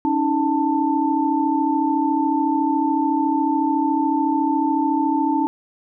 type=tone cluster; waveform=sine; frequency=280.8 / 314.7 / 887 Hz; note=C#4 / D#4 / A5; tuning=+22 / +20 / +14 cents; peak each=-21 dBFS; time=0.05-5.47 s; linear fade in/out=0 ms; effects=none